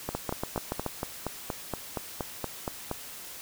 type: two click trains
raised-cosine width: 1 ms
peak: -16 / -15 dBFS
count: 13 / 6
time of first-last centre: 0.09-2.914 / 0.15-0.863 s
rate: 4.25 / 7.01 Hz
effects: white hiss -43 dBFS RMS until 3.41 s